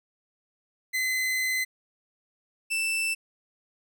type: tone pair in turn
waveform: 40% pulse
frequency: 2039 / 2659 Hz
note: C7 / E7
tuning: -45 / +14 cents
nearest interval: perfect fourth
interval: 459 cents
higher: second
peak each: -24 dBFS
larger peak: neither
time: 0.93-1.65 / 2.7-3.15 s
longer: first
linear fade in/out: 20 ms
effects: none